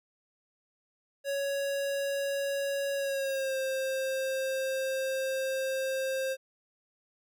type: tone with pitch glide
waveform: square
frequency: 557 to 529.7 Hz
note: C#5 to C5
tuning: +8 to +21 cents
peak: -30 dBFS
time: 1.24-6.37 s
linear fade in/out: 50 ms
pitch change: -87 cents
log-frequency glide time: 2.95-3.57 s
effects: none